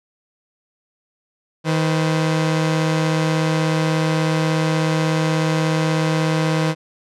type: tone pair together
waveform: sawtooth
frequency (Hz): 158.3 / 511.4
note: D#3 / C5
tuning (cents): +30 / -40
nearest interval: octave + minor sixth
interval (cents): 2030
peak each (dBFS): -13 / -21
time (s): 1.64-6.75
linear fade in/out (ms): 50
effects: low-pass 7000 Hz 12 dB/octave